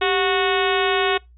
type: harmonic tone with a mistuned harmonic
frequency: 367.5 Hz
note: F#4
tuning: 12 cents flat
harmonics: 1 / 2 / 3 / 4 / 5 / 6 / 7 / 8 / 9 / 10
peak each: -21 / -24 / -26 / -27 / -28 / -29 / -29 / -30 / -31 / -31 dBFS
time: 0.01-1.18 s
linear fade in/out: 10 ms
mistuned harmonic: 1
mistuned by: +110 cents
effects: noise-tail reverb RT60 0.2 s tail -24 dB re dry + added 60 Hz sine -46 dBFS peak until 1.37 s